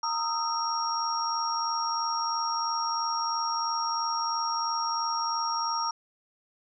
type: tone cluster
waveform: sine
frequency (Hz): 923 / 1243 / 1326 / 5580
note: A#5 / D#6 / E6 / F8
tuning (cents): -17 / -2 / +10 / -2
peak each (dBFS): -30 / -32 / -37 / -32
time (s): 0.03-5.91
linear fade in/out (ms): 5
effects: none